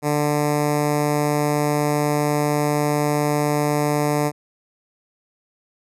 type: tone with notch filter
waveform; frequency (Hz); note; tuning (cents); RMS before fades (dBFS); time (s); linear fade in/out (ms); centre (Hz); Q
10% pulse; 147.9; D3; +13; -20; 0.02-4.32; 50; 3300; 0.89
effects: resampled to 32000 Hz